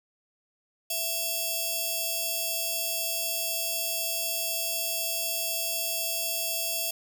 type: ring-modulated tone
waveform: 5% pulse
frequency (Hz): 1996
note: B6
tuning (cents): +18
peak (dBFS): -14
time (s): 0.9-6.91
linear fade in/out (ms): 5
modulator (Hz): 1330
effects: none